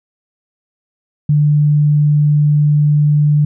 sine tone, 148.3 Hz, D3, 17 cents sharp, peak -8 dBFS, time 1.29-3.45 s, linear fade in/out 5 ms, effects none

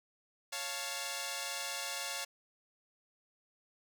5% pulse chord, Db augmented, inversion none, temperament equal, 554.4 / 698.5 / 880 Hz, Db5 / F5 / A5, 0 / 0 / 0 cents, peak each -30 dBFS, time 0.52-2.25 s, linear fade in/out 10 ms, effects none

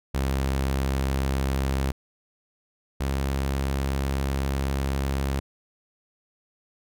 sawtooth tone pair in turn, 67.2 / 68.02 Hz, C2 / C#2, +47 / -32 cents, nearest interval unison, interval 21 cents, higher second, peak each -19 / -20 dBFS, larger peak first, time 0.14-1.92 / 3-5.4 s, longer second, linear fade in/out 10 ms, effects none

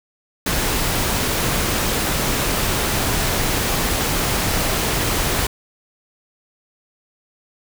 pink noise, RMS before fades -20 dBFS, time 0.46-5.47 s, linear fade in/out 5 ms, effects none

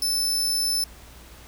sawtooth tone, 5274 Hz, E8, in tune, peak -19 dBFS, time 0.02-0.84 s, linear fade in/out 2 ms, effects added 60 Hz sine -46 dBFS peak until 1.47 s + pink hiss -48 dBFS RMS until 1.47 s

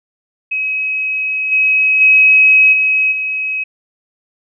sine tone with level steps, 2549 Hz, D#7, 41 cents sharp, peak -15 / -9 / -5 / -10 / -16 dBFS, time 0.51-3.64 s, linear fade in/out 10 ms, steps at 1.51 / 2 / 2.72 / 3.11 s, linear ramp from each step 20 ms, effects none

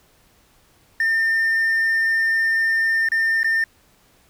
triangle tone with dropouts, 1806 Hz, A6, 45 cents sharp, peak -14 dBFS, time 1-3.64 s, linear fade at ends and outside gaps 2 ms, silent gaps 3.088-3.118 / 3.432-3.444 s, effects tanh soft clip ceiling -10 dBFS + pink hiss -57 dBFS RMS until 4.29 s

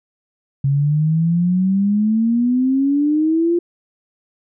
sine exponential sweep, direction up, 136.4 to 349.2 Hz, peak -13 dBFS, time 0.64-3.59 s, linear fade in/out 5 ms, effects none

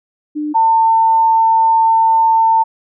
sine tone pair in turn, 300 / 899 Hz, D4 / A5, +37 / +37 cents, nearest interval octave + perfect fifth, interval 1900 cents, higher second, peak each -17 / -8 dBFS, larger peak second, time 0.35-0.54 / 0.54-2.64 s, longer second, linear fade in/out 20 ms, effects none

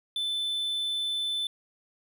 triangle tone, 3520 Hz, A7, in tune, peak -26 dBFS, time 0.16-1.47 s, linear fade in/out 2 ms, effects none

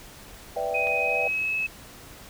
sine chord, E minor seventh, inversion second, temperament equal, 493.9 / 587.3 / 659.3 / 784 Hz, B4 / D5 / E5 / G5, 0 / 0 / 0 / 0 cents, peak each -31 dBFS, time 0.56-1.28 s, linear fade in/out 5 ms
sine tone with pitch glide, 2509 to 2586 Hz, D#7 to E7, +14 to -34 cents, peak -24 dBFS, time 0.74-1.67 s, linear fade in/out 10 ms, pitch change +52 cents, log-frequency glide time 0.98-1.52 s
click, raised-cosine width 0.3 ms, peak -23 dBFS, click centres 0.871 s
effects pink hiss -46 dBFS RMS until 2.29 s

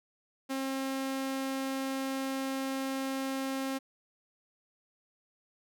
sawtooth tone, 267.9 Hz, C4, 41 cents sharp, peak -28 dBFS, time 0.49-3.79 s, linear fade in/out 20 ms, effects none

